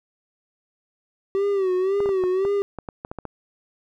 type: tone with vibrato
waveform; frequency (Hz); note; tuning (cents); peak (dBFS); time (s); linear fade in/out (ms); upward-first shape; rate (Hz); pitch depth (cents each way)
triangle; 384.4; G4; -34; -17; 1.35-2.62; 0; sine; 1.9; 90
type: clicks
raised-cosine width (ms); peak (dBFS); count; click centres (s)
1; -18; 11; 2.004 / 2.059 / 2.091 / 2.238 / 2.451 / 2.787 / 2.888 / 3.049 / 3.115 / 3.187 / 3.253
effects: none